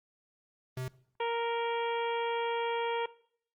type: tone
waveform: square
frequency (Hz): 128.7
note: C3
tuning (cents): -28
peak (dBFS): -34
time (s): 0.77-0.88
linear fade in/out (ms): 2
type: harmonic tone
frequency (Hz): 466.2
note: A#4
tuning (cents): 0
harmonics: 1 / 2 / 3 / 4 / 5 / 6 / 7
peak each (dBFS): -32 / -33 / -45 / -45 / -43 / -46 / -46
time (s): 1.2-3.06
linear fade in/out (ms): 5
effects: noise-tail reverb RT60 0.6 s tail -20 dB re dry + Opus 24 kbps